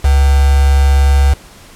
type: tone with quantisation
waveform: sine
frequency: 69.3 Hz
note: C#2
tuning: in tune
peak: -6 dBFS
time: 0.04-1.34 s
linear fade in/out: 10 ms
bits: 3
effects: pink hiss -39 dBFS RMS until 1.75 s + low-pass 12000 Hz 12 dB/octave